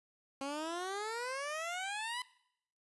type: exponential sweep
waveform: 15% pulse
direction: up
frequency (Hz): 268.8 to 1013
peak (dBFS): -31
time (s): 0.41-2.22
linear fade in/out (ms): 2
effects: noise-tail reverb RT60 0.7 s tail -20 dB re dry + resampled to 24000 Hz